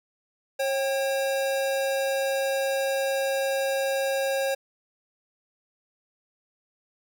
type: tone pair together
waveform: square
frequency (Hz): 542.6 / 785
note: C#5 / G5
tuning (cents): -37 / +2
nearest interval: tritone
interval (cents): 639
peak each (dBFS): -25 / -34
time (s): 0.59-4.55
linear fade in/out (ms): 10
effects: none

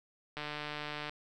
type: click train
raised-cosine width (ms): 0.3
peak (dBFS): -23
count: 109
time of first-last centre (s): 0.37-1.095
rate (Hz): 149
effects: none

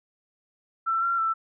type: tone with pitch steps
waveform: sine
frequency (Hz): 1338 / 1371 / 1330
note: E6 / F6 / E6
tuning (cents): +25 / -32 / +15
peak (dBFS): -22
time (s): 0.86-1.34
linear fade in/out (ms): 20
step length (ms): 160
effects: none

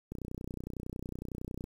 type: click train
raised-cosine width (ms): 3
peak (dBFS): -26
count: 48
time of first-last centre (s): 0.12-1.641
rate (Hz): 30.9
effects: 9-bit

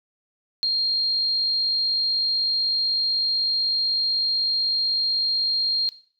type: tone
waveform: sine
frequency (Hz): 4216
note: C8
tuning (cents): +12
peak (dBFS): -19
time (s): 0.63-5.89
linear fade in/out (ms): 0
effects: noise-tail reverb RT60 0.5 s tail -17 dB re dry

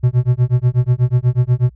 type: tone with tremolo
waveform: triangle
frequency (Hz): 123.9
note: B2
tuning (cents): +6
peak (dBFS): -6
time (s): 0.03-1.7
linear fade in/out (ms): 10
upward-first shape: sine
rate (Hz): 8.2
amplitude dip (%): 100
effects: added 60 Hz sine -41 dBFS peak until 1.75 s

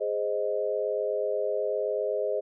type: chord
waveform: sine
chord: Ab major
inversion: none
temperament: equal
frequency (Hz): 415.3 / 523.3 / 622.3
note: Ab4 / C5 / Eb5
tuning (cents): 0 / 0 / 0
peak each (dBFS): -30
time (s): 0-2.41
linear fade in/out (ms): 20
effects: none

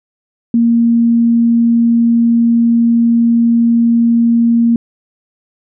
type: tone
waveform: sine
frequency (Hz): 233.1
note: A#3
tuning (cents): 0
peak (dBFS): -7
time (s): 0.54-4.76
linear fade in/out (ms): 2
effects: none

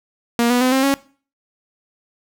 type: tone with pitch steps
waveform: sawtooth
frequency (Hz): 235.9 / 245.4 / 255.2 / 265.4 / 276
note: A#3 / B3 / C4 / C4 / C#4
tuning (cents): +21 / -11 / -43 / +25 / -7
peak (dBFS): -10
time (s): 0.39-0.94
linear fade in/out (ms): 0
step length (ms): 110
effects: noise-tail reverb RT60 0.4 s tail -20 dB re dry

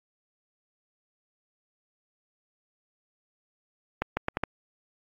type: accelerating click train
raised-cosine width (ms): 0.5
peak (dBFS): -11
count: 5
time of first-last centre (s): 4.02-4.436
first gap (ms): 150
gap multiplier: 0.76
effects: AAC 64 kbps

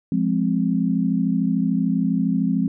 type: chord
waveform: sine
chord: F minor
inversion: none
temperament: equal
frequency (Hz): 174.61 / 207.7 / 261.6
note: F3 / Ab3 / C4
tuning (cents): 0 / 0 / 0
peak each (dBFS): -22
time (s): 0.12-2.68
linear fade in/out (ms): 2
effects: none

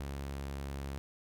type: tone with pitch glide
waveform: sawtooth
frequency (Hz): 69.4 to 69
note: C#2 to C#2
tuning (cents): +3 to -7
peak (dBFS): -34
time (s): 0-0.98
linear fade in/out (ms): 0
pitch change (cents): -10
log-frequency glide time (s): 0.21-0.83
effects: none

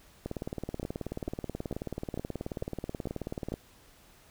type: two click trains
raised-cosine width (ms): 2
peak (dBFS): -21 / -21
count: 62 / 7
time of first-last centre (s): 0.26-3.54 / 0.83-3.521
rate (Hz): 18.6 / 2.23
effects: pink hiss -59 dBFS RMS until 4.3 s

